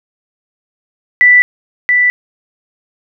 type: tone with echo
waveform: sine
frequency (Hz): 1975.5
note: B6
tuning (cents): 0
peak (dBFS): -3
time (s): 1.21-1.42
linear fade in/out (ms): 0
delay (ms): 680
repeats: 1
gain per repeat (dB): -4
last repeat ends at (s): 2.1
effects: none